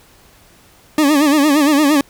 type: tone with vibrato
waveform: 40% pulse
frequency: 293 Hz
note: D4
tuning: 4 cents flat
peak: -9 dBFS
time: 0.98-2.01 s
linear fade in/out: 2 ms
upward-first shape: sine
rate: 8.7 Hz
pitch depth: 110 cents each way
effects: pink hiss -48 dBFS RMS until 2.09 s